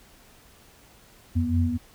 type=tone cluster; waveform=sine; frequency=86.8 / 90.9 / 243 Hz; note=F2 / F#2 / B3; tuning=-10 / -30 / -28 cents; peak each=-25 dBFS; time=1.35-1.78 s; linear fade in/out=20 ms; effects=pink hiss -54 dBFS RMS until 1.94 s